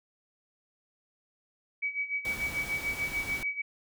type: tone with tremolo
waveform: sine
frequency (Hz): 2275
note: C#7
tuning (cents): +44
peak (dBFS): -27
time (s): 1.82-3.62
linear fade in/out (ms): 10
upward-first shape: sine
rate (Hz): 6.8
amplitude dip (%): 80
type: noise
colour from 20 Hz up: pink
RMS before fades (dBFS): -41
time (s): 2.25-3.43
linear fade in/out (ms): 0
effects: none